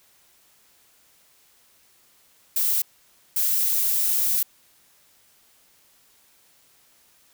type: noise bursts at uneven times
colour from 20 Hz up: violet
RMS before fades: -22 dBFS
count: 2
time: 2.56-2.82 / 3.36-4.43 s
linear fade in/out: 5 ms
effects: white hiss -59 dBFS RMS until 7.33 s